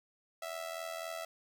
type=tone with amplitude modulation; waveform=sawtooth; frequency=659.3 Hz; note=E5; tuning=in tune; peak=-32 dBFS; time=0.42-1.25 s; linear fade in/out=5 ms; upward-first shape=sine; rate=83.8 Hz; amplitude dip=70%; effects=none